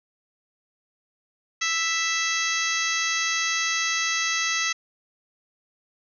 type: harmonic tone with a mistuned harmonic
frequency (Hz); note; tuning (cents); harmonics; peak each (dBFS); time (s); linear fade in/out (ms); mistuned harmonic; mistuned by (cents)
659.3; E5; 0; 2 / 3 / 4 / 5 / 6 / 7 / 8 / 9 / 10; -31 / -27 / -30 / -33 / -33 / -36 / -35 / -33 / -32; 1.61-4.73; 10; 10; -52
effects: none